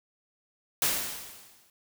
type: noise with exponential decay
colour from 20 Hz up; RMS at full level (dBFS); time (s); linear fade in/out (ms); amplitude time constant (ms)
white; -24; 0.82-1.7; 2; 190
effects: none